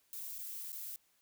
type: noise with dropouts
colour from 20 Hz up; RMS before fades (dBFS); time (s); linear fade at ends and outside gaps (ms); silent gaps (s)
violet; -44; 0.13-0.96; 0; 0.383-0.388 / 0.72-0.728
effects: white hiss -73 dBFS RMS until 1.21 s